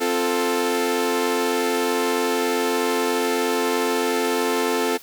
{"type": "chord", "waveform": "sawtooth", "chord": "F major", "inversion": "second", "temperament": "equal", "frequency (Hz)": [261.6, 349.2, 440], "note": ["C4", "F4", "A4"], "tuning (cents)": [0, 0, 0], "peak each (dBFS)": [-22, -22, -18], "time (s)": [0, 4.98], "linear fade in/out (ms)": 20, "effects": ["white hiss -45 dBFS RMS until 5.02 s"]}